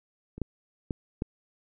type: clicks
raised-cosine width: 3 ms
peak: -28 / -16 / -17 / -16 dBFS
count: 4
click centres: 0.38 / 0.417 / 0.908 / 1.221 s
effects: none